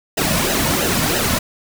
pink noise with flanger, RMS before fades -18 dBFS, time 0.17-1.39 s, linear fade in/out 10 ms, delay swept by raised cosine 0.87 to 2.57 ms, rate 3 Hz, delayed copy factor -0.7, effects none

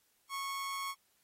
sawtooth tone with amplitude modulation, 1100 Hz, C#6, 14 cents flat, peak -31 dBFS, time 0.29-0.95 s, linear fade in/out 50 ms, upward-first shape sine, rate 181 Hz, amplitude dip 35%, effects white hiss -73 dBFS RMS until 1.23 s + AAC 48 kbps

